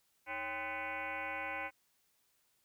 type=tone with frequency modulation; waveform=sine; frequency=1508 Hz; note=F#6; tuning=32 cents sharp; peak=-37 dBFS; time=0.26-1.71 s; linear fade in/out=50 ms; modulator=239 Hz; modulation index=4.1; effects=white hiss -75 dBFS RMS until 2.64 s